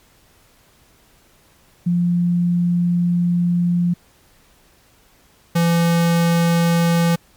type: tone pair in turn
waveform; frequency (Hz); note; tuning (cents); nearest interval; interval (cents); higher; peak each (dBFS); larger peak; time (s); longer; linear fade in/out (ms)
sine / square; 174.61 / 169.15; F3 / E3; 0 / +45; minor second; 55; first; -14; neither; 1.86-3.94 / 5.55-7.16; first; 10
effects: pink hiss -54 dBFS RMS until 7.36 s + MP3 96 kbps